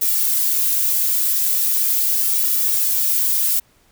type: noise with flanger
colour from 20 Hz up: violet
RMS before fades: -18 dBFS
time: 0.01-3.6 s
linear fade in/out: 10 ms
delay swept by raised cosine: 1.9 to 3.4 ms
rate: 0.4 Hz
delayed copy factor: -1
effects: pink hiss -57 dBFS RMS until 3.91 s